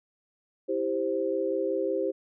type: chord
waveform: sine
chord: C major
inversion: first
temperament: just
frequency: 327 / 392.4 / 523.3 Hz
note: E4 / G4 / C5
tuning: -14 / +2 / 0 cents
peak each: -32 / -29 / -29 dBFS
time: 0.68-2.12 s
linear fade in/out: 20 ms
effects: none